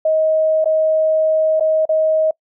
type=tone with dropouts; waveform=sine; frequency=630 Hz; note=D#5; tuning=21 cents sharp; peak=-12 dBFS; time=0.05-2.31 s; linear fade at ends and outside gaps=5 ms; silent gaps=0.644-0.656 / 1.598-1.606 / 1.854-1.891 s; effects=noise-tail reverb RT60 0.1 s tail -25 dB re dry